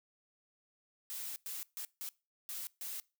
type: noise bursts at uneven times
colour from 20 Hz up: blue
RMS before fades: -42 dBFS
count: 6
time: 1.1-1.36 / 1.46-1.63 / 1.77-1.85 / 2.01-2.09 / 2.49-2.67 / 2.81-3 s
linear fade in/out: 0 ms
effects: noise-tail reverb RT60 0.3 s tail -23 dB re dry